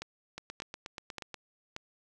two click trains, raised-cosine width 0.2 ms, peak -21 / -23 dBFS, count 4 / 9, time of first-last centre 0.02-1.764 / 0.38-1.343 s, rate 1.72 / 8.31 Hz, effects none

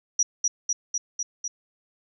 sine tone with echo, 5810 Hz, F#8, 32 cents flat, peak -17 dBFS, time 0.19-0.23 s, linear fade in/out 5 ms, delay 250 ms, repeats 5, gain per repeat -2 dB, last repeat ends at 1.48 s, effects none

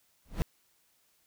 brown noise with exponential growth, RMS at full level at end -25 dBFS, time 0.25-0.42 s, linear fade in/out 0 ms, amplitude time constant 36 ms, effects white hiss -70 dBFS RMS until 1.26 s

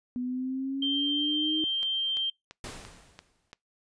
sine exponential sweep, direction up, 246.1 to 315.5 Hz, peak -29 dBFS, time 0.16-1.64 s, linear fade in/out 0 ms
sine tone, 3152 Hz, G7, 9 cents sharp, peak -26 dBFS, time 0.82-2.3 s, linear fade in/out 5 ms
click train, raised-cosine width 0.2 ms, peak -26 dBFS, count 6, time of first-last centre 1.83-3.531 s, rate 2.94 Hz
pink noise with exponential decay, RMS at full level -38 dBFS, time 2.64-3.52 s, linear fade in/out 2 ms, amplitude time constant 190 ms
effects noise-tail reverb RT60 0.2 s tail -26 dB re dry + resampled to 22050 Hz

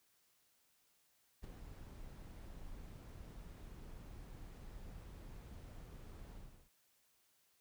brown noise with ADSR envelope, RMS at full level -45 dBFS, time 1.42-6.7 s, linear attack 25 ms, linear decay 9 ms, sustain -7 dB, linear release 360 ms, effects white hiss -75 dBFS RMS until 7.6 s

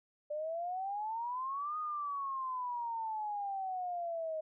sine exponential two-way sweep, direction up then down, 587.3 to 1244.5 to 623 Hz, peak -35 dBFS, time 0.3-4.41 s, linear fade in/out 10 ms, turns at 1.78 s, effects none

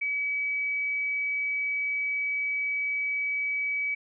sine tone, 2281 Hz, C#7, 49 cents sharp, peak -26 dBFS, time 0.01-3.95 s, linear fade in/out 10 ms, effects none

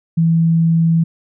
sine tone, 164.81 Hz, E3, in tune, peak -10 dBFS, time 0.17-1.04 s, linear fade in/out 10 ms, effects none

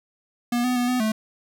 square tone with pitch steps, 240.5 / 250.2 / 244.6 / 250.9 / 217.6 Hz, B3 / B3 / B3 / B3 / A3, -46 / +23 / -16 / +28 / -19 cents, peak -21 dBFS, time 0.52-1.12 s, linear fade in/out 5 ms, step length 120 ms, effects none

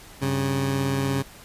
20% pulse tone pair together, 96.52 / 136.4 Hz, G2 / C#3, -26 / -28 cents, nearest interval tritone, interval 598 cents, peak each -26 / -18 dBFS, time 0.21-1.23 s, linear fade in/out 20 ms, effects pink hiss -46 dBFS RMS until 1.44 s + resampled to 32000 Hz

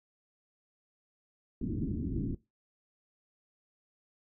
white low-pass noise, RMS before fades -34 dBFS, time 1.61-2.35 s, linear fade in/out 5 ms, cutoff 320 Hz, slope 48 dB/octave, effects noise-tail reverb RT60 0.2 s tail -17 dB re dry

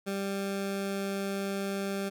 20% pulse tone, 196.9 Hz, G3, 8 cents sharp, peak -26 dBFS, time 0.06-2.1 s, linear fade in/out 20 ms, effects none

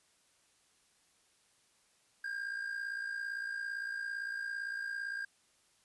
triangle tone with amplitude modulation, 1607 Hz, G6, 43 cents sharp, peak -32 dBFS, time 2.24-5.25 s, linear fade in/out 5 ms, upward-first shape sine, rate 57.7 Hz, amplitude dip 60%, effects white hiss -70 dBFS RMS until 5.84 s + resampled to 24000 Hz

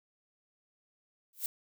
violet noise with exponential growth, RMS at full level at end -29 dBFS, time 1.33-1.46 s, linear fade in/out 1 ms, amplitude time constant 27 ms, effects none

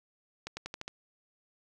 accelerating click train, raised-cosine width 0.2 ms, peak -21 dBFS, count 6, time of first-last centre 0.47-0.88 s, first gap 100 ms, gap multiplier 0.9, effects none

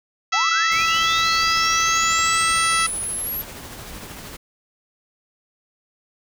harmonic tone, 659.3 Hz, E5, in tune, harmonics 2 / 3 / 4 / 5 / 6 / 7 / 8 / 9 / 10, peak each -20 / -24 / -26 / -28 / -30 / -31 / -32 / -33 / -34 dBFS, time 0.32-2.87 s, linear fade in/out 10 ms
sine linear sweep, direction up, 698.5 to 11840 Hz, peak -24 dBFS, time 0.33-3.42 s, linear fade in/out 10 ms
pink noise with tremolo, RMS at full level -35 dBFS, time 0.71-4.37 s, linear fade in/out 10 ms, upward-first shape triangle, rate 13 Hz, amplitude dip 35%
effects none

